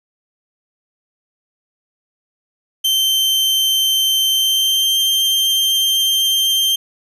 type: tone with pitch glide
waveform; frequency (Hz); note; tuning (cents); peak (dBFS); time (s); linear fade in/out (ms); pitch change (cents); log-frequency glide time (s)
40% pulse; 3114 to 3154; G7 to G7; -12 to +10; -12; 2.84-6.76; 10; +22; 4.3-4.99
effects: none